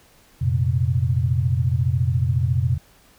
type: chord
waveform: sine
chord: F suspended fourth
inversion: none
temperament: equal with one note detuned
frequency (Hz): 89.04 / 116.54 / 130.81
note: F2 / Bb2 / C3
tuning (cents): +34 / 0 / 0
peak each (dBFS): -22 / -22 / -21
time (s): 0.41-2.78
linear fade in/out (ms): 10
effects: pink hiss -54 dBFS RMS until 3.18 s